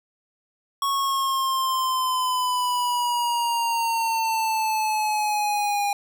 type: exponential sweep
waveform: square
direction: down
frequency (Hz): 1108.7 to 810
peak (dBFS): -22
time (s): 0.82-5.93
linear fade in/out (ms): 2
effects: none